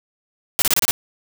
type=noise bursts; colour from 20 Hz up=white; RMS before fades=-17 dBFS; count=6; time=0.59-0.91 s; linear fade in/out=0 ms; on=30 ms; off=28 ms; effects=none